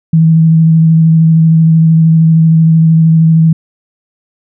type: tone with vibrato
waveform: sine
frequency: 161.7 Hz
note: E3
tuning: 33 cents flat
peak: -3 dBFS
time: 0.13-3.53 s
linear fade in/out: 5 ms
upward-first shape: square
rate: 13 Hz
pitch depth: 13 cents each way
effects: none